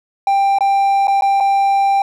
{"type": "tone with dropouts", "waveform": "triangle", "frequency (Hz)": 790, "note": "G5", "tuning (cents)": 13, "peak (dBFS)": -9, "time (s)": [0.27, 2.02], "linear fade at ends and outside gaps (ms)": 2, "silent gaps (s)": [[0.586, 0.607], [1.072, 1.08], [1.21, 1.221], [1.402, 1.406]], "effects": []}